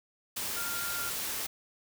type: tone in noise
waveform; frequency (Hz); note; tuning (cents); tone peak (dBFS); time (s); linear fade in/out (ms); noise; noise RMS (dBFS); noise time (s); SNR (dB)
sine; 1396.9; F6; 0; -37; 0.56-1.1; 10; white; -35; 0.36-1.47; -5
effects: none